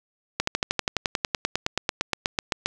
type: slowing click train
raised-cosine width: 0.2 ms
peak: -5 dBFS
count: 23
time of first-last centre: 0.4-2.66 s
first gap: 74 ms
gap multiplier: 1.03
effects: none